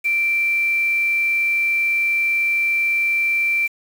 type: tone with quantisation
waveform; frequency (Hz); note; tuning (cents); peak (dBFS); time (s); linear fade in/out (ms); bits
sine; 2349; D7; 0; -16; 0.04-3.68; 20; 6
effects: none